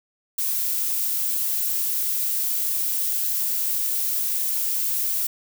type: noise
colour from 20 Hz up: violet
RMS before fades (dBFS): -24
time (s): 0.38-5.27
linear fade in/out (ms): 5
effects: none